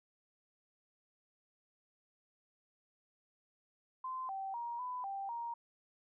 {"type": "tone with pitch steps", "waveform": "sine", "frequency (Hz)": [1034, 775, 944, 999, 786, 938], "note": ["C6", "G5", "A#5", "B5", "G5", "A#5"], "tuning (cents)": [-21, -20, 22, 20, 4, 11], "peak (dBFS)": -38, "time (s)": [4.04, 5.54], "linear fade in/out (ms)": 5, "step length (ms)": 250, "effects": []}